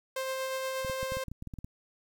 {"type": "tone with tremolo", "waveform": "sawtooth", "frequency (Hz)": 526, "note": "C5", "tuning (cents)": 9, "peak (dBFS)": -27, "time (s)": [0.16, 1.24], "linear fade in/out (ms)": 5, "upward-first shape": "sine", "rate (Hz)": 8.4, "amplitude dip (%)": 25}
{"type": "clicks", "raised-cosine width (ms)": 5, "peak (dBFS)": -28, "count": 12, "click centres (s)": [0.848, 0.898, 1.03, 1.121, 1.17, 1.283, 1.316, 1.424, 1.473, 1.538, 1.587, 1.645]}
{"effects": ["10-bit"]}